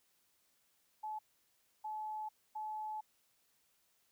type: tone bursts at uneven times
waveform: sine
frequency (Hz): 860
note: A5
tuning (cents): -40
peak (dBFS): -39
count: 3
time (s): 1.03-1.19 / 1.84-2.29 / 2.55-3.01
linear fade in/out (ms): 10
effects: white hiss -75 dBFS RMS until 4.11 s